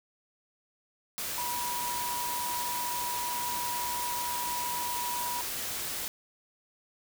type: tone in noise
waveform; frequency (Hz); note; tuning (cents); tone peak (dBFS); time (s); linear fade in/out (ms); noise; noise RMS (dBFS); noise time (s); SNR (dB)
sine; 969; B5; -33; -33; 1.38-5.41; 0; white; -35; 1.18-6.08; -1
effects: none